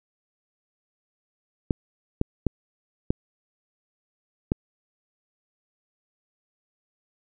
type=clicks; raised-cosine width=3 ms; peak=-8 dBFS; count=5; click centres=1.708 / 2.214 / 2.467 / 3.105 / 4.519 s; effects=none